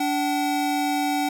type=tone pair together; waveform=square; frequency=289.5 / 760.5 Hz; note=D4 / F#5; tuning=-25 / +47 cents; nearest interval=octave + perfect fourth; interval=1672 cents; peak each=-25 dBFS; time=0-1.29 s; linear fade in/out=5 ms; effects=none